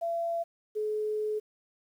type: tone pair in turn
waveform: sine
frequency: 676 / 426.7 Hz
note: E5 / G#4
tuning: +43 / +47 cents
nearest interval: minor sixth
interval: 796 cents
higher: first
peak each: -28 dBFS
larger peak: neither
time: 0.01-0.44 / 0.75-1.4 s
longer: second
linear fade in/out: 20 ms
effects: 10-bit